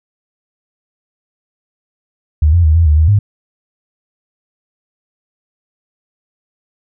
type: tone with pitch steps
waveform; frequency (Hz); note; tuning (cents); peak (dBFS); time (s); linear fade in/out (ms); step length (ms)
sine; 76 / 86.3 / 77.8 / 83.7 / 75.1 / 78.8 / 102.7; D#2 / F2 / D#2 / E2 / D2 / D#2 / G#2; -40 / -20 / 0 / +27 / +39 / +23 / -19; -6; 2.42-3.19; 5; 110
effects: none